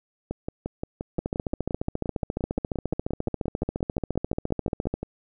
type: two click trains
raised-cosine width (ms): 2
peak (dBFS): -13 / -16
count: 55 / 28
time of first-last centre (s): 1.19-4.94 / 0.31-5.03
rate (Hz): 14.4 / 5.72
effects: none